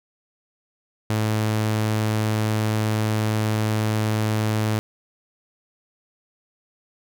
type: tone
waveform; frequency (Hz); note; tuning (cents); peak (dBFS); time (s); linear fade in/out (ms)
sawtooth; 108.3; A2; -27; -16; 1.1-4.79; 0
effects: none